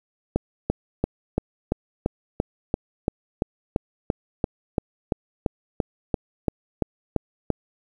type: click train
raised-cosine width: 2 ms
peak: -7 dBFS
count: 22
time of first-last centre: 0.36-7.503 s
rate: 2.94 Hz
effects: 8-bit